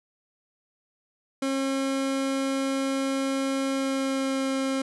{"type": "tone with pitch glide", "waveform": "30% pulse", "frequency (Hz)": [270, 267.8], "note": ["C#4", "C4"], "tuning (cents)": [-45, 40], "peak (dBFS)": -22, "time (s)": [1.42, 4.82], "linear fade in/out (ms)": 5, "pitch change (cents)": -15, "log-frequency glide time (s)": [3.68, 4.47], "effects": ["resampled to 24000 Hz"]}